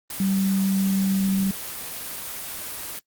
sine tone in noise, 193.3 Hz, G3, 24 cents flat, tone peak -19 dBFS, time 0.2-1.51 s, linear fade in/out 2 ms, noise white, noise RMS -33 dBFS, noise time 0.1-2.99 s, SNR +11 dB, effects noise-tail reverb RT60 0.1 s tail -25 dB re dry + Opus 24 kbps

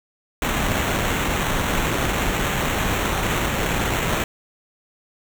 pink noise with sample-and-hold, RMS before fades -22 dBFS, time 0.42-4.24 s, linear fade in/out 2 ms, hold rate 4900 Hz, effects none

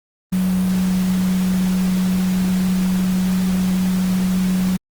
sine tone in noise, 185 Hz, F#3, in tune, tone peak -15 dBFS, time 0.32-4.77 s, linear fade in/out 10 ms, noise pink, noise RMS -31 dBFS, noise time 0.32-4.77 s, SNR +13 dB, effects Opus 32 kbps

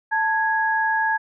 sine tone pair together, 884 / 1660.6 Hz, A5 / G#6, +8 / -1 cents, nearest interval major seventh, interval 1091 cents, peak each -21 dBFS, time 0.11-1.18 s, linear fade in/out 20 ms, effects none

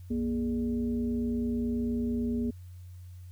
sine tone with frequency modulation, 237.9 Hz, A#3, 35 cents sharp, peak -27 dBFS, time 0.1-2.51 s, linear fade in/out 10 ms, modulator 177 Hz, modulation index 0.62, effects added 90 Hz sine -43 dBFS peak until 3.31 s + white hiss -66 dBFS RMS until 3.31 s

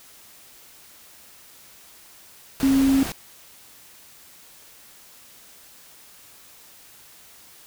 sine tone in noise, 270 Hz, C#4, 45 cents flat, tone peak -15 dBFS, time 2.63-3.03 s, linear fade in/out 0 ms, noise pink, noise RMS -31 dBFS, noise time 2.6-3.12 s, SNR +13 dB, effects white hiss -49 dBFS RMS until 7.66 s

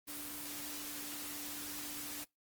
sine tone in noise, 293.7 Hz, D4, in tune, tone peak -50 dBFS, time 0.07-2.25 s, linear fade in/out 20 ms, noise white, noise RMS -44 dBFS, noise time 0.07-2.25 s, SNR -9 dB, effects noise-tail reverb RT60 0.2 s tail -25 dB re dry + Opus 24 kbps

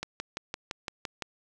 click train, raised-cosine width 0.2 ms, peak -16 dBFS, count 8, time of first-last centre 0.03-1.223 s, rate 5.87 Hz, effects none

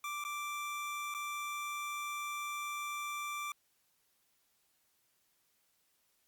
25% pulse tone with dropouts, 1174.7 Hz, D6, in tune, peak -34 dBFS, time 0.04-3.52 s, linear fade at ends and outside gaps 2 ms, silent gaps 0.24-0.249 / 1.141-1.147 s, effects white hiss -75 dBFS RMS until 6.27 s + Opus 48 kbps

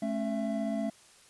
triangle tone cluster, 216.5 / 271.9 / 667 Hz, A3 / C#4 / E5, -28 / -33 / +20 cents, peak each -30 / -33 / -33 dBFS, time 0.02-0.9 s, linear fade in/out 5 ms, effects white hiss -58 dBFS RMS until 1.29 s + resampled to 24000 Hz

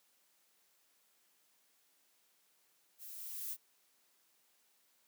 violet noise with level ramp, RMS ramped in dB -51 to -40 dBFS, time 2.98-3.57 s, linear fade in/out 50 ms, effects white hiss -73 dBFS RMS until 5.07 s + high-pass 200 Hz 12 dB/octave

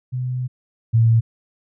sine tone pair in turn, 126.4 / 114.16 Hz, B2 / A#2, +41 / -36 cents, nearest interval major second, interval 177 cents, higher first, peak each -21 / -11 dBFS, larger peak second, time 0.12-0.48 / 0.93-1.21 s, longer first, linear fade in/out 20 ms, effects none

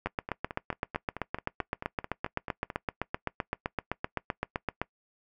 two click trains, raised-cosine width 0.5 ms, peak -21 / -14 dBFS, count 13 / 38, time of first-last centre 0.07-2.702 / 0.06-4.816 s, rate 4.56 / 7.78 Hz, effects noise-tail reverb RT60 0.1 s tail -22 dB re dry

